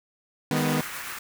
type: chord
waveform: sawtooth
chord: G# minor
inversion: second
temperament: equal with one note detuned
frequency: 155.56 / 204.6 / 246.9 Hz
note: D#3 / G#3 / B3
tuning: 0 / -26 / 0 cents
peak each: -22 / -27 / -22 dBFS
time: 0.51-0.81 s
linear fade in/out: 2 ms
type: band-pass noise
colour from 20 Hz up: pink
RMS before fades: -39 dBFS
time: 0.54-1.19 s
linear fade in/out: 10 ms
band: 1200 to 2400 Hz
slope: 24 dB/octave
type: noise with tremolo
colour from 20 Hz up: white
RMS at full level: -37 dBFS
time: 0.56-1.19 s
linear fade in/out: 5 ms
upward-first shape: triangle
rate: 8 Hz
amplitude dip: 35%
effects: none